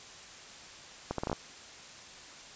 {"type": "accelerating click train", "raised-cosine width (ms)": 1, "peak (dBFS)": -18, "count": 7, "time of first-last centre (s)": [1.11, 1.329], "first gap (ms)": 73, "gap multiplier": 0.71, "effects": ["white hiss -49 dBFS RMS until 2.55 s", "resampled to 16000 Hz"]}